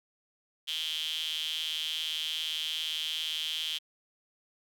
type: tone with high-pass filter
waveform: sawtooth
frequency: 157.5 Hz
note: D#3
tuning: 21 cents sharp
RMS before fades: -34 dBFS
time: 0.67-3.79 s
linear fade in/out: 20 ms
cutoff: 3200 Hz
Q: 9.9
effects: none